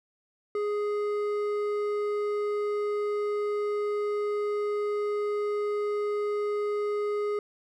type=tone with hard clipping; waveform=sine; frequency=415.3 Hz; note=G#4; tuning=in tune; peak=-28 dBFS; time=0.55-7.39 s; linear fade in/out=2 ms; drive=8 dB; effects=none